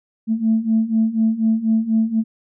sine beating tone pair, 220 / 224.1 Hz, A3 / A3, 0 / +32 cents, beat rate 4.1 Hz, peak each -19 / -16 dBFS, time 0.27-2.24 s, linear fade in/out 50 ms, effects tanh soft clip ceiling -8 dBFS

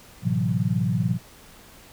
sine chord, F# half-diminished seventh, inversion first, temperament equal with one note detuned, 110 / 127.9 / 164.81 / 185 Hz, A2 / C3 / E3 / F#3, 0 / -39 / 0 / 0 cents, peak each -26 dBFS, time 0.22-1.19 s, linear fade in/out 50 ms, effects pink hiss -49 dBFS RMS until 1.92 s

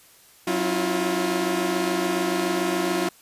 sawtooth tone cluster, 185.1 / 274 / 325.8 / 352.8 Hz, F#3 / C#4 / E4 / F4, +1 / -20 / -20 / +18 cents, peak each -26 / -29 / -23 / -21 dBFS, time 0.47-3.09 s, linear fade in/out 5 ms, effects white hiss -53 dBFS RMS until 3.21 s + resampled to 32000 Hz

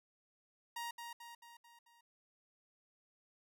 sawtooth tone with echo, 940 Hz, A#5, 14 cents sharp, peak -37 dBFS, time 0.76-0.91 s, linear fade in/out 5 ms, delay 220 ms, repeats 5, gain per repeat -5 dB, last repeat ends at 2.01 s, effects none

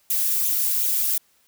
violet noise with flanger, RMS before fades -22 dBFS, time 0.1-1.18 s, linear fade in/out 5 ms, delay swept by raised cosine 0.28 to 3.48 ms, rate 2.7 Hz, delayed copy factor +0.85, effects white hiss -62 dBFS RMS until 1.47 s

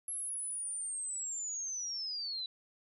sine linear sweep, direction down, 11175 to 3914 Hz, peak -36 dBFS, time 0.08-2.46 s, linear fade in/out 2 ms, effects none

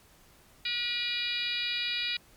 harmonic tone, 482.4 Hz, B4, 41 cents flat, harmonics 3 / 4 / 5 / 6 / 7 / 8 / 9 / 10, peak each -44 / -40 / -34 / -38 / -41 / -33 / -41 / -39 dBFS, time 0.65-2.17 s, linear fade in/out 5 ms, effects pink hiss -59 dBFS RMS until 2.36 s + MP3 96 kbps

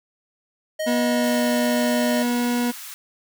square tone with pitch glide, 625 to 613.9 Hz, D#5 to D#5, +8 to -23 cents, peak -24 dBFS, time 0.79-2.23 s, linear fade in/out 10 ms, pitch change -31 cents, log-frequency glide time 0.92-1.5 s
40% pulse tone, 242.1 Hz, B3, 34 cents flat, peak -19 dBFS, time 0.86-2.72 s, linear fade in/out 20 ms
white high-pass noise, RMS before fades -37 dBFS, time 1.24-2.94 s, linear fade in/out 0 ms, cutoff 1000 Hz, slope 24 dB/octave
effects none

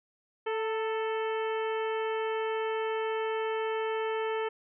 harmonic tone with a mistuned harmonic, 440 Hz, A4, in tune, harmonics 1 / 2 / 3 / 4 / 5 / 6 / 7, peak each -30 / -36 / -40 / -42 / -44 / -46 / -47 dBFS, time 0.46-4.49 s, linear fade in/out 10 ms, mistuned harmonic 2, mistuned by +32 cents, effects none

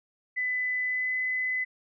sine tone with pitch glide, 2003 to 2016 Hz, B6 to B6, +24 to +35 cents, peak -26 dBFS, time 0.36-1.65 s, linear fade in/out 20 ms, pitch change +11 cents, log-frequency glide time 0.85-1.14 s, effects none

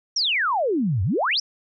sine exponential two-way sweep, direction down then up, 5850 to 86.1 to 5850 Hz, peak -19 dBFS, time 0.16-1.4 s, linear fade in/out 5 ms, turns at 1.03 s, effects none

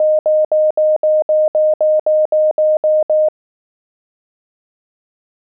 sine tone bursts, 617 Hz, D#5, 15 cents flat, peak -9 dBFS, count 13, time 0-3.286 s, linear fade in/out 2 ms, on 190 ms, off 68 ms, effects none

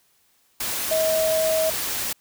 sine tone in noise, 638 Hz, D#5, 43 cents sharp, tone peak -19 dBFS, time 0.91-1.7 s, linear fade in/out 5 ms, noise white, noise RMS -27 dBFS, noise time 0.6-2.13 s, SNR +5 dB, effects white hiss -63 dBFS RMS until 2.2 s

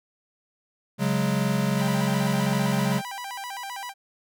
square chord, C# suspended fourth, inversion none, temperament equal, 138.59 / 185 / 207.7 Hz, C#3 / F#3 / G#3, 0 / 0 / 0 cents, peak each -27 dBFS, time 0.98-3.02 s, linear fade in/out 50 ms
sawtooth tone with vibrato, 880 Hz, A5, in tune, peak -29 dBFS, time 1.75-3.94 s, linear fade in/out 50 ms, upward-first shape square, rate 7.7 Hz, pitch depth 190 cents each way
effects none

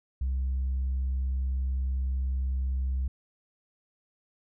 sine tone, 65.41 Hz, C2, in tune, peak -24 dBFS, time 0.21-3.08 s, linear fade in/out 5 ms, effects tanh soft clip ceiling -24 dBFS

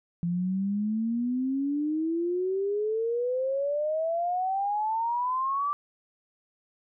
sine exponential sweep, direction up, 169.8 to 1174.7 Hz, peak -25 dBFS, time 0.23-5.73 s, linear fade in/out 0 ms, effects none

